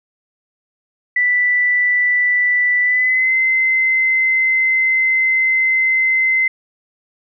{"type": "tone with pitch glide", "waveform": "sine", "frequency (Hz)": [1975.5, 2062], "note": ["B6", "C7"], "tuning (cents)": [0, -26], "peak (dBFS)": -12, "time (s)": [1.16, 6.48], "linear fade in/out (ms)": 5, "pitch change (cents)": 74, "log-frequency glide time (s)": [2.82, 3.34], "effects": []}